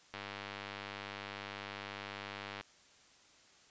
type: click train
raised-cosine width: 0.3 ms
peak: -26 dBFS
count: 248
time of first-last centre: 0.14-2.61 s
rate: 100 Hz
effects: white hiss -63 dBFS RMS until 3.7 s + resampled to 16000 Hz